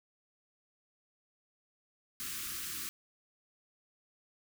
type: band-stop noise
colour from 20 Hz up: white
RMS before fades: -40 dBFS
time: 2.2-2.89 s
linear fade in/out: 0 ms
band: 390 to 1100 Hz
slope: 96 dB/octave
effects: none